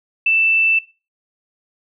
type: tone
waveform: sine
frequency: 2655 Hz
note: E7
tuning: 12 cents sharp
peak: -12 dBFS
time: 0.26-0.79 s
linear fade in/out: 5 ms
effects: noise-tail reverb RT60 0.3 s tail -18 dB re dry